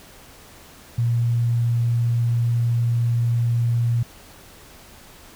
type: tone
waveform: sine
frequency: 118.1 Hz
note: A#2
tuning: 23 cents sharp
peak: -17 dBFS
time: 0.98-4.03 s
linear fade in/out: 5 ms
effects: pink hiss -46 dBFS RMS until 5.35 s